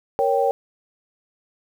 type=chord; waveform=sine; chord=G diminished; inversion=first; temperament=equal; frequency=466.2 / 554.4 / 784 Hz; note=Bb4 / Db5 / G5; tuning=0 / 0 / 0 cents; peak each=-21 dBFS; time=0.19-0.51 s; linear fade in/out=0 ms; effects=8-bit